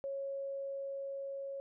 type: tone with level ramp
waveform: sine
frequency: 550 Hz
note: C#5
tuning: 14 cents flat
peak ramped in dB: -36 to -39 dBFS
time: 0.04-1.6 s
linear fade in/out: 0 ms
effects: none